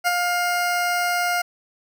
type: tone with ADSR envelope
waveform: 20% pulse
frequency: 707 Hz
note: F5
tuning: 21 cents sharp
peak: -11 dBFS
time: 0.04-1.42 s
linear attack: 32 ms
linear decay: 26 ms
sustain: -4 dB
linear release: 8 ms
effects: none